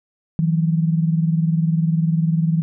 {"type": "tone pair together", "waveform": "sine", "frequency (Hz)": [161.8, 181.8], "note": ["E3", "F#3"], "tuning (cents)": [-32, -30], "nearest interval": "major second", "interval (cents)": 202, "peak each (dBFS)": [-16, -22], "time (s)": [0.39, 2.62], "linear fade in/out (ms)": 0, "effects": []}